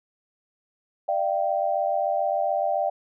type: tone cluster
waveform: sine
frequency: 595 / 682 / 778 Hz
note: D5 / F5 / G5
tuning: +22 / -41 / -13 cents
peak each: -26 dBFS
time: 1.08-2.9 s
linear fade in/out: 10 ms
effects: none